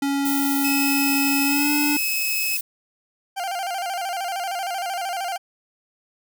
square tone with pitch glide, 279 to 292.7 Hz, C#4 to D4, +11 to -6 cents, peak -21 dBFS, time 0.02-1.97 s, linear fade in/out 5 ms, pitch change +83 cents, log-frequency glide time 1.44-1.72 s
violet noise, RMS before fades -27 dBFS, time 0.25-2.61 s, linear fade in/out 5 ms
sawtooth tone, 2571 Hz, E7, 44 cents flat, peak -20 dBFS, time 0.64-2.57 s, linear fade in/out 5 ms
40% pulse tone with vibrato, 740 Hz, F#5, in tune, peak -24 dBFS, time 3.36-5.38 s, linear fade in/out 20 ms, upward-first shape square, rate 13 Hz, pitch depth 91 cents each way
effects none

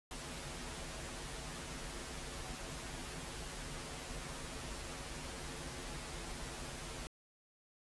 pink noise with comb filter, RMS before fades -45 dBFS, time 0.11-7.07 s, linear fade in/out 0 ms, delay 10 ms, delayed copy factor -0.85, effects resampled to 24000 Hz

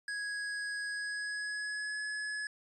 square tone with pitch glide, 1661.2 to 1698.1 Hz, G#6 to G#6, 0 to +38 cents, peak -36 dBFS, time 0.08-2.47 s, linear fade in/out 2 ms, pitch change +38 cents, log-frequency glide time 0.9-2 s, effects resampled to 24000 Hz

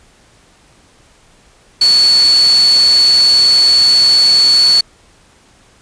sine tone in noise, 4435 Hz, C#8, in tune, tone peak -6 dBFS, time 1.81-4.81 s, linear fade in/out 5 ms, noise white, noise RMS -21 dBFS, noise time 1.81-4.81 s, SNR +12 dB, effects pink hiss -48 dBFS RMS until 5.81 s + resampled to 22050 Hz

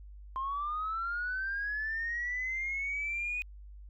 sine linear sweep, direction up, 1046.5 to 2489 Hz, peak -31 dBFS, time 0.36-3.42 s, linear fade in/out 0 ms, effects tanh soft clip ceiling -27 dBFS + added 50 Hz sine -46 dBFS peak until 3.89 s

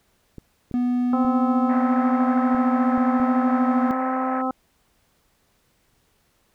clicks, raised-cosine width 3 ms, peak -24 dBFS, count 6, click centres 0.383 / 0.713 / 1.249 / 2.548 / 2.978 / 3.2 s
triangle tone with vibrato, 245.5 Hz, B3, 10 cents flat, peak -17 dBFS, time 0.74-3.91 s, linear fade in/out 0 ms, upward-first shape sine, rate 0.82 Hz, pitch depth 8 cents each way
harmonic tone, 259.2 Hz, C4, 16 cents flat, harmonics 1 / 2 / 3 / 4 / 5, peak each -25 / -30 / -27 / -33 / -29 dBFS, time 1.13-4.51 s, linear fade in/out 2 ms
pink band-pass noise, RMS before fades -35 dBFS, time 1.69-4.42 s, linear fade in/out 5 ms, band 560 to 2000 Hz, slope 48 dB/octave
effects pink hiss -65 dBFS RMS until 6.54 s

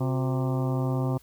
harmonic tone with a mistuned harmonic, 130.81 Hz, C3, in tune, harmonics 1 / 2 / 3 / 4 / 5 / 6 / 7 / 8 / 9, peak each -25 / -31 / -35 / -37 / -39 / -41 / -42 / -43 / -44 dBFS, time 0-1.18 s, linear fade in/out 10 ms, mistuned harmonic 3, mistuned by -100 cents, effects added 60 Hz sine -59 dBFS peak until 1.22 s + white hiss -59 dBFS RMS until 1.22 s

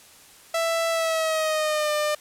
sawtooth tone with pitch glide, 662 to 600.1 Hz, E5 to D5, +7 to +37 cents, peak -18 dBFS, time 0.54-2.15 s, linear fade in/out 5 ms, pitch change -170 cents, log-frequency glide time 0.9-1.92 s, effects white hiss -50 dBFS RMS until 2.2 s + low-pass 12000 Hz 12 dB/octave

